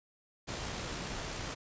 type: noise with amplitude modulation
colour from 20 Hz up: pink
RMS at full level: -38 dBFS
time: 0.47-1.55 s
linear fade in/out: 20 ms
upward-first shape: sine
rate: 61.9 Hz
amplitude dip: 25%
effects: resampled to 16000 Hz